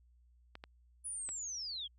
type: clicks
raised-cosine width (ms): 0.3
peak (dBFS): -31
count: 3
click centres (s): 0.554 / 0.639 / 1.29
type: linear sweep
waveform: sine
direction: down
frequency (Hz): 10000 to 3133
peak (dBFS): -39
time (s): 1.04-1.88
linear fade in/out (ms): 20
effects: added 60 Hz sine -63 dBFS peak until 1.98 s